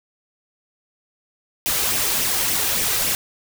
white noise with flanger, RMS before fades -21 dBFS, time 1.66-3.15 s, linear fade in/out 0 ms, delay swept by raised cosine 0.34 to 2.54 ms, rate 3.5 Hz, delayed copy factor +0.5, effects none

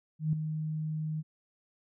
sine tone with ADSR envelope, 155.56 Hz, D#3, in tune, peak -23 dBFS, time 0.19-1.23 s, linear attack 140 ms, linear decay 3 ms, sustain -8 dB, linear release 36 ms, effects none

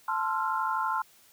sine chord, F major seventh, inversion first, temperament equal with one note detuned, 880 / 1046.5 / 1344.7 / 1396.9 Hz, A5 / C6 / E6 / F6, 0 / 0 / +34 / 0 cents, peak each -31 / -30 / -34 / -34 dBFS, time 0.08-1.02 s, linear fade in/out 5 ms, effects white hiss -59 dBFS RMS until 1.32 s

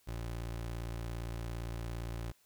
25% pulse tone, 57.5 Hz, A#1, 23 cents flat, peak -34 dBFS, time 0.07-2.32 s, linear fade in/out 10 ms, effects white hiss -69 dBFS RMS until 2.45 s

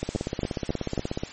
two click trains, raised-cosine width 2 ms, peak -14 / -12 dBFS, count 21 / 4, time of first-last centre 0.03-1.235 / 0.16-0.977 s, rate 16.6 / 3.67 Hz, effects white hiss -41 dBFS RMS until 1.32 s + MP3 32 kbps

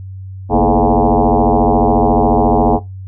sine tone with frequency modulation, 242.1 Hz, B3, 34 cents flat, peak -8 dBFS, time 0.49-2.8 s, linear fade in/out 50 ms, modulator 94 Hz, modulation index 6.8, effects noise-tail reverb RT60 0.2 s tail -18 dB re dry + added 95 Hz sine -26 dBFS peak until 3.07 s

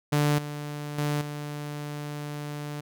sawtooth tone with level steps, 147.3 Hz, D3, 6 cents sharp, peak -17 / -29 / -21 / -29 dBFS, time 0.12-2.81 s, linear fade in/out 10 ms, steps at 0.38 / 0.98 / 1.21 s, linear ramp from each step 5 ms, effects none

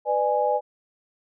sine chord, G# diminished, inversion first, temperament just, 498.4 / 598 / 830.6 Hz, B4 / D5 / G#5, +16 / +31 / 0 cents, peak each -25 / -24 / -23 dBFS, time 0.05-0.61 s, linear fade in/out 50 ms, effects none

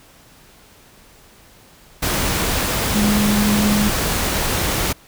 sine tone in noise, 207.7 Hz, G#3, in tune, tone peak -15 dBFS, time 2.95-3.89 s, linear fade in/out 10 ms, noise pink, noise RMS -20 dBFS, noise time 2.02-4.93 s, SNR +2 dB, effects pink hiss -48 dBFS RMS until 5.07 s

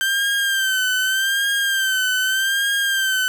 30% pulse tone with vibrato, 1565 Hz, G6, 3 cents flat, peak -15 dBFS, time 0.01-3.28 s, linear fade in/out 0 ms, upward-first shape sine, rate 0.83 Hz, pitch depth 62 cents each way, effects none

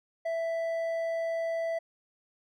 sine tone with hard clipping, 661 Hz, E5, 5 cents sharp, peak -30 dBFS, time 0.25-1.79 s, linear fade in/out 10 ms, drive 5 dB, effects none

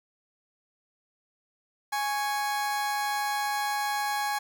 30% pulse tone pair together, 830.6 / 1108.7 Hz, G#5 / C#6, 0 / 0 cents, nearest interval perfect fourth, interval 500 cents, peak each -25 / -33 dBFS, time 1.92-4.39 s, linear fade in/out 10 ms, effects 9-bit

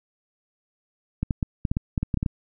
clicks, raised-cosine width 5 ms, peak -11 dBFS, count 12, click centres 1.23 / 1.308 / 1.428 / 1.652 / 1.715 / 1.769 / 1.978 / 2.03 / 2.142 / 2.173 / 2.229 / 2.262 s, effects none

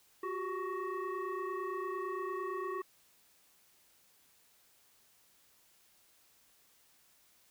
sine tone with frequency modulation, 361.6 Hz, F#4, 40 cents flat, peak -35 dBFS, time 0.23-2.82 s, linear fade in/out 5 ms, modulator 752 Hz, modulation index 1.4, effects white hiss -67 dBFS RMS until 7.5 s

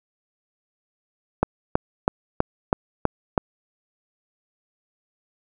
click train, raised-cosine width 1 ms, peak -3 dBFS, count 7, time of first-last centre 1.43-3.378 s, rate 3.08 Hz, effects none

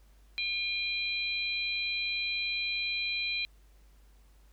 harmonic tone, 803 Hz, G5, 41 cents sharp, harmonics 3 / 4 / 5, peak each -32 / -41 / -34 dBFS, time 0.38-3.45 s, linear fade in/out 0 ms, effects added 50 Hz sine -56 dBFS peak until 4.52 s + pink hiss -68 dBFS RMS until 4.52 s

